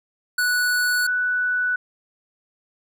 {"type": "tone pair in turn", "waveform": ["square", "sine"], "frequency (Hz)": [1476, 1484.6], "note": ["F#6", "F#6"], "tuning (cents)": [-5, 5], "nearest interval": "unison", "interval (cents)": 10, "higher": "second", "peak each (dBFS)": -19, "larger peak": "neither", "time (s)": [[0.38, 1.07], [1.07, 1.76]], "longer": "neither", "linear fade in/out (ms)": 5, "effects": []}